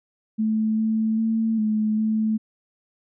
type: tone with pitch steps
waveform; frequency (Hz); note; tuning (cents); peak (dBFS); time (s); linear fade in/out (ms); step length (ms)
sine; 218.3 / 220.3 / 223.7 / 215.1 / 218.2; A3 / A3 / A3 / A3 / A3; -13 / +2 / +29 / -39 / -14; -19; 0.38-2.38; 20; 400
effects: none